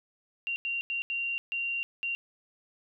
sine tone bursts at uneven times, 2764 Hz, F7, 19 cents flat, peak -29 dBFS, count 6, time 0.47-0.56 / 0.65-0.81 / 0.9-1.02 / 1.1-1.38 / 1.52-1.83 / 2.03-2.15 s, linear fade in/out 0 ms, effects none

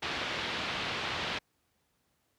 white low-pass noise, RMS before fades -35 dBFS, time 0.02-1.39 s, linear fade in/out 10 ms, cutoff 3700 Hz, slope 24 dB/octave, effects pink hiss -75 dBFS RMS until 2.38 s + high-pass 60 Hz 12 dB/octave

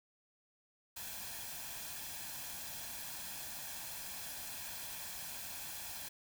white noise with comb filter, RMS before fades -45 dBFS, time 0.96-6.09 s, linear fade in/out 10 ms, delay 1.2 ms, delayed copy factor +0.55, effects none

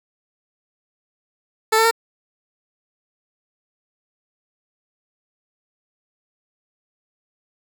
15% pulse tone with pitch steps, 440 / 448.2 / 456.6 Hz, A4 / A4 / A#4, 0 / +32 / -36 cents, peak -7 dBFS, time 1.72-1.912 s, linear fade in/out 10 ms, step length 64 ms, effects none

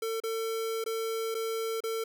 square tone with dropouts, 450 Hz, A4, 39 cents sharp, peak -31 dBFS, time 0.02-2.04 s, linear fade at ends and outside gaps 5 ms, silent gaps 0.202-0.236 / 0.841-0.861 / 1.345-1.349 / 1.805-1.837 s, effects 11-bit

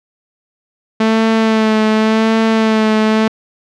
sawtooth tone with vibrato, 220 Hz, A3, in tune, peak -6 dBFS, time 1-3.28 s, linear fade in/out 5 ms, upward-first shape sine, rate 0.89 Hz, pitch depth 26 cents each way, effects low-pass 4000 Hz 12 dB/octave

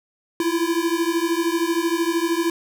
square beating tone pair, 329.6 / 342.6 Hz, E4 / F4, 0 / -33 cents, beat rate 13 Hz, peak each -23 dBFS, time 0.4-2.5 s, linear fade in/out 2 ms, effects none

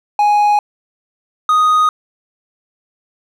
triangle tone pair in turn, 830.6 / 1244.5 Hz, G#5 / D#6, 0 / 0 cents, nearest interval perfect fifth, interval 700 cents, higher second, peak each -7 dBFS, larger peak neither, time 0.19-0.59 / 1.49-1.89 s, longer neither, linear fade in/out 2 ms, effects none

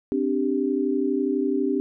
sine chord, C suspended second, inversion none, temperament equal, 261.6 / 293.7 / 392 Hz, C4 / D4 / G4, 0 / 0 / 0 cents, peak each -25 dBFS, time 0.12-1.8 s, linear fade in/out 0 ms, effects none

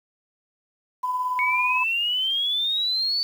sine tone with tremolo, 1003 Hz, B5, 26 cents sharp, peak -21 dBFS, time 1.03-1.84 s, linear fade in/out 10 ms, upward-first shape sine, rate 18 Hz, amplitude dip 40%
sine exponential sweep, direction up, 2215 to 4551 Hz, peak -21 dBFS, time 1.39-3.23 s, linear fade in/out 0 ms
effects 8-bit

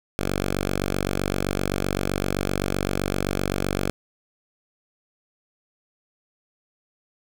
5% pulse tone, 47.76 Hz, G1, 44 cents flat, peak -12 dBFS, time 0.19-3.9 s, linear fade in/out 0 ms, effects none

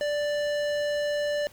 sine tone with hard clipping, 587.3 Hz, D5, in tune, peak -27 dBFS, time 0.01-1.47 s, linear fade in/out 0 ms, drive 16 dB, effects pink hiss -53 dBFS RMS until 1.52 s

